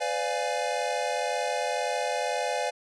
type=chord; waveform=square; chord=B diminished seventh; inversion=none; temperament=equal with one note detuned; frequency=505.4 / 587.3 / 698.5 / 830.6 Hz; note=B4 / D5 / F5 / Ab5; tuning=+40 / 0 / 0 / 0 cents; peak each=-33 dBFS; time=0-2.71 s; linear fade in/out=20 ms; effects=resampled to 22050 Hz